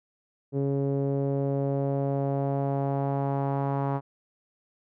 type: tone with low-pass filter sweep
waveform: sawtooth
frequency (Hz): 138.59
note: C#3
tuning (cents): 0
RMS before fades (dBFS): -27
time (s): 0.52-4.01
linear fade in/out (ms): 50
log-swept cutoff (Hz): 420 to 970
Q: 2.5
effects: none